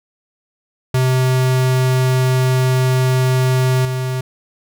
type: tone with level steps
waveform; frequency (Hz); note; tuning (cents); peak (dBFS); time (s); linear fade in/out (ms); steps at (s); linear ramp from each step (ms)
square; 129; C3; -24; -13 / -19; 0.94-4.21; 5; 3.85; 2
effects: none